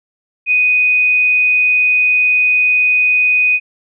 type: tone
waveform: sine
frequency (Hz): 2491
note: D#7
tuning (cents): +1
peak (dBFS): -9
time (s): 0.46-3.6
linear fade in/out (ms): 50
effects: none